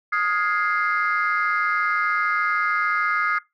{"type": "chord", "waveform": "sine", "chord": "F minor seventh", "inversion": "third", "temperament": "equal with one note detuned", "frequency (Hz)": [1244.5, 1418.1, 1661.2, 2093], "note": ["Eb6", "F6", "Ab6", "C7"], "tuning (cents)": [0, 26, 0, 0], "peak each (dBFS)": [-22, -25, -26, -25], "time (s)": [0.12, 3.39], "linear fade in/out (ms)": 10, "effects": ["noise-tail reverb RT60 0.2 s tail -21 dB re dry", "tanh soft clip ceiling -12 dBFS"]}